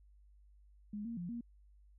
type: tone with pitch steps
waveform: sine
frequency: 208 / 232 / 174.8 / 236 Hz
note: G#3 / A#3 / F3 / A#3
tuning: +3 / -8 / +2 / +22 cents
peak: -39 dBFS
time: 0.93-1.41 s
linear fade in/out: 5 ms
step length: 120 ms
effects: added 50 Hz sine -60 dBFS peak until 1.98 s